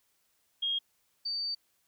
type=tone pair in turn; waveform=sine; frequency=3254 / 4602 Hz; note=G#7 / D8; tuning=-36 / -36 cents; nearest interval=tritone; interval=600 cents; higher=second; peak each=-28 / -31 dBFS; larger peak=first; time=0.62-0.79 / 1.25-1.55 s; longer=second; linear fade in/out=10 ms; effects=white hiss -73 dBFS RMS until 1.87 s